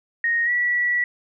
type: tone with pitch glide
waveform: sine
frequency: 1864.7 to 1945 Hz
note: A#6 to B6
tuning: 0 to -27 cents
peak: -18 dBFS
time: 0.24-1.04 s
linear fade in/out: 2 ms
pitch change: +73 cents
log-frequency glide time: 0.45-0.5 s
effects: none